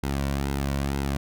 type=tone with flanger; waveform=sawtooth; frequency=69.3 Hz; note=C#2; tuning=in tune; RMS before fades=-27 dBFS; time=0.03-1.17 s; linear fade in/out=5 ms; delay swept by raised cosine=1.7 to 2.43 ms; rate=2.1 Hz; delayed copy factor=-0.55; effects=none